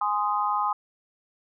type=chord; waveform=sine; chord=Ab major; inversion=none; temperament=just; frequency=830.6 / 1038.3 / 1245.9 Hz; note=Ab5 / C6 / Eb6; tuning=0 / -14 / +2 cents; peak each=-27 dBFS; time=0.01-0.73 s; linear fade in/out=5 ms; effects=none